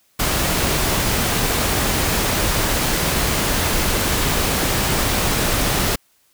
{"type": "noise", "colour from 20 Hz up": "pink", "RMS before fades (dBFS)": -19, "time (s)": [0.19, 5.96], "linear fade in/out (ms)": 10, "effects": ["white hiss -60 dBFS RMS until 6.33 s"]}